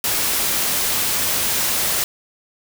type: noise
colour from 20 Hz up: white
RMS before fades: -20 dBFS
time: 0.04-2.04 s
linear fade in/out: 2 ms
effects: none